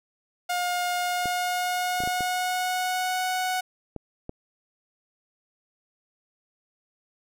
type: tone with pitch glide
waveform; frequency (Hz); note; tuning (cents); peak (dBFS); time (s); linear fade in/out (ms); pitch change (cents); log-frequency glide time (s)
sawtooth; 713 to 739.4; F5 to F#5; +36 to -1; -21; 0.49-3.61; 10; +63; 0.94-3.24
type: clicks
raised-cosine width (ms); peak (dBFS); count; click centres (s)
2; -21; 7; 1.257 / 2.004 / 2.037 / 2.075 / 2.207 / 3.963 / 4.294
effects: none